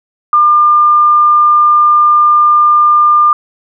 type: tone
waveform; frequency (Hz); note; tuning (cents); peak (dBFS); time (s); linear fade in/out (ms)
sine; 1200; D6; +37; -4; 0.33-3.33; 2
effects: none